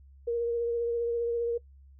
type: tone with vibrato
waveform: sine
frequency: 470 Hz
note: A#4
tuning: 14 cents sharp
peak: -26 dBFS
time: 0.27-1.58 s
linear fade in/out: 10 ms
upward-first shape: triangle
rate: 15 Hz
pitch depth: 21 cents each way
effects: noise-tail reverb RT60 0.1 s tail -21 dB re dry + added 68 Hz sine -51 dBFS peak until 1.99 s